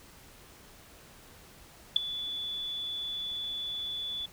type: tone with ADSR envelope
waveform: sine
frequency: 3453 Hz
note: A7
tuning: 33 cents flat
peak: -14 dBFS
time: 1.96-4.26 s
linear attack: 5 ms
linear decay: 4 ms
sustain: -19 dB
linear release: 6 ms
effects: pink hiss -54 dBFS RMS until 4.32 s